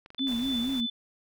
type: clicks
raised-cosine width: 0.3 ms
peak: -31 dBFS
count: 8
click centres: 0.061 / 0.104 / 0.147 / 0.193 / 0.271 / 0.323 / 0.362 / 0.394 s
type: tone with tremolo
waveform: sine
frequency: 3505 Hz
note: A7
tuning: 7 cents flat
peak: -29 dBFS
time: 0.18-0.9 s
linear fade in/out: 5 ms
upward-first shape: triangle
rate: 3.4 Hz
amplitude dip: 60%
type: tone with vibrato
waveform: sine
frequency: 251 Hz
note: B3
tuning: 28 cents sharp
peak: -27 dBFS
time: 0.19-0.87 s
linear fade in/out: 20 ms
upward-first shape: sine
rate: 4.3 Hz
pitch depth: 140 cents each way
type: noise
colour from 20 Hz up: pink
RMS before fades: -44 dBFS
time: 0.27-0.81 s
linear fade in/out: 10 ms
effects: none